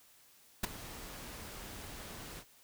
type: noise with ADSR envelope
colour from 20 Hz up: pink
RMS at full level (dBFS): -29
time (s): 0.63-2.45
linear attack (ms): 12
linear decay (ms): 11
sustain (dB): -18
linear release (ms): 69
effects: white hiss -63 dBFS RMS until 2.63 s